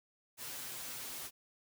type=noise with comb filter; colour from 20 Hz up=white; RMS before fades=-44 dBFS; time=0.37-1.31 s; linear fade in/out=50 ms; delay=7.8 ms; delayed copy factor=+0.8; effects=none